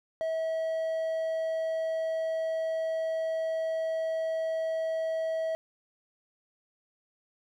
triangle tone, 646 Hz, E5, 35 cents flat, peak -26 dBFS, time 0.21-5.55 s, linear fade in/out 0 ms, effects none

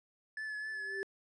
triangle tone with vibrato, 1725 Hz, A6, 35 cents flat, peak -36 dBFS, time 0.37-1.03 s, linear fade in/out 2 ms, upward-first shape triangle, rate 3.8 Hz, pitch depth 28 cents each way
sine tone with exponential growth, 392 Hz, G4, in tune, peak -35 dBFS, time 0.63-1.03 s, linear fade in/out 0 ms, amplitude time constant 85 ms
effects resampled to 24000 Hz

